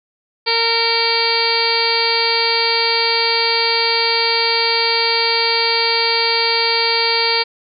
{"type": "harmonic tone", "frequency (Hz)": 460, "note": "A#4", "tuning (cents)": -23, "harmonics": [1, 2, 3, 4, 5, 6, 7, 8, 9, 10], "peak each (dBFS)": [-22, -22, -28, -27, -21, -28, -27, -28, -23, -18], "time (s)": [0.46, 7.44], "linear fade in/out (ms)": 20, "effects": []}